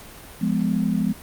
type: chord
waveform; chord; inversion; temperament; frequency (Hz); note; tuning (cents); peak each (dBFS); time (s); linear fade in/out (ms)
sine; F diminished; none; equal with one note detuned; 174.61 / 207.7 / 250; F3 / Ab3 / Cb4; 0 / 0 / +21; -24 / -22 / -25; 0.41-1.13; 10
effects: pink hiss -42 dBFS RMS until 1.22 s + Opus 48 kbps